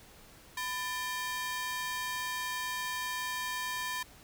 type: ring-modulated tone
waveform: sawtooth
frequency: 1387 Hz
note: F6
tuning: 12 cents flat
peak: -27 dBFS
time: 0.57-4.03 s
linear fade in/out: 5 ms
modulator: 385 Hz
effects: pink hiss -56 dBFS RMS until 4.23 s